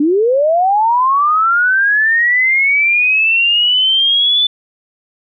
sine linear sweep, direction up, 278.9 to 3514 Hz, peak -9 dBFS, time 0-4.47 s, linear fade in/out 5 ms, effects none

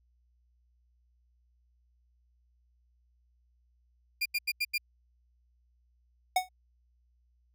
30% pulse tone bursts, 2403 Hz, D7, 39 cents sharp, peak -25 dBFS, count 5, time 4.21-4.781 s, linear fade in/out 10 ms, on 47 ms, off 84 ms
square tone with exponential decay, 740 Hz, F#5, in tune, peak -21 dBFS, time 6.36-6.49 s, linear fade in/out 5 ms, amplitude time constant 27 ms
effects added 60 Hz sine -66 dBFS peak until 7.54 s

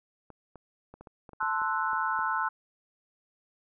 clicks, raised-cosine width 1 ms, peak -33 dBFS, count 11, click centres 0.303 / 0.557 / 0.94 / 1.01 / 1.072 / 1.292 / 1.333 / 1.429 / 1.618 / 1.932 / 2.191 s
sine chord, F# half-diminished seventh, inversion first, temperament equal, 880 / 1046.5 / 1318.5 / 1480 Hz, A5 / C6 / E6 / F#6, 0 / 0 / 0 / 0 cents, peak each -32 dBFS, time 1.4-2.49 s, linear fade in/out 10 ms
effects none

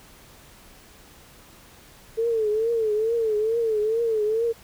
sine tone with vibrato, 443.3 Hz, A4, 13 cents sharp, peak -20 dBFS, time 2.17-4.53 s, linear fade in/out 20 ms, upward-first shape triangle, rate 2.3 Hz, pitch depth 110 cents each way, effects pink hiss -50 dBFS RMS until 4.63 s

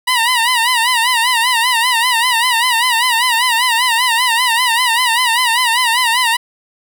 15% pulse tone with vibrato, 960 Hz, B5, 49 cents flat, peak -5 dBFS, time 0.07-6.37 s, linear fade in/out 10 ms, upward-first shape sine, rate 5.1 Hz, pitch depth 110 cents each way, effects none

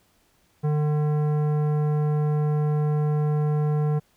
triangle tone with tanh clipping, 150 Hz, D3, 37 cents sharp, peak -22 dBFS, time 0.63-4 s, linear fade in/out 20 ms, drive 18 dB, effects pink hiss -64 dBFS RMS until 4.16 s

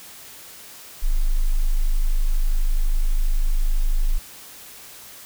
sine tone, 26.09 Hz, G#0, 9 cents sharp, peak -15 dBFS, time 1.02-4.19 s, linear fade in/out 20 ms, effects white hiss -42 dBFS RMS until 5.25 s

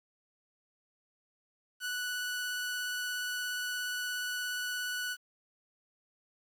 sawtooth tone with vibrato, 1480 Hz, F#6, in tune, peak -30 dBFS, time 1.8-5.17 s, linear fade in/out 50 ms, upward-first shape triangle, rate 17 Hz, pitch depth 11 cents each way, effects 10-bit

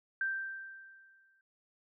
sine tone with exponential decay, 1568 Hz, G6, in tune, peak -29 dBFS, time 0.21-1.41 s, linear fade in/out 2 ms, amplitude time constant 260 ms, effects none

